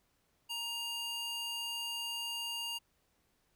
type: tone with high-pass filter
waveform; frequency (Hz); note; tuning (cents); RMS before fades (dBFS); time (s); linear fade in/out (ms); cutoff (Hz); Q
square; 939; A#5; +12; -39; 0.49-2.79; 20; 2200; 2.2
effects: pink hiss -75 dBFS RMS until 3.55 s